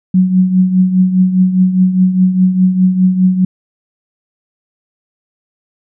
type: tone with tremolo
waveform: sine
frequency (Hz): 185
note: F#3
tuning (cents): 0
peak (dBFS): -4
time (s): 0.14-3.45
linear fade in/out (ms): 5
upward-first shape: triangle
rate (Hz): 4.9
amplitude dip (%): 70
effects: none